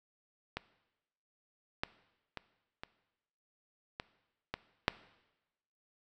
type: clicks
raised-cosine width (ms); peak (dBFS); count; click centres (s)
0.3; -20 / -16 / -24 / -26 / -22 / -19 / -9; 7; 0.57 / 1.835 / 2.373 / 2.835 / 3.999 / 4.54 / 4.881
effects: noise-tail reverb RT60 1.0 s tail -18 dB re dry